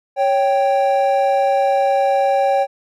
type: tone pair together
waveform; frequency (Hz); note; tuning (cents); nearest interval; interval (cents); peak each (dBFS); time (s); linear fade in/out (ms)
triangle; 554.4 / 784; C#5 / G5; 0 / 0; tritone; 600; -14; 0.16-2.67; 50
effects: none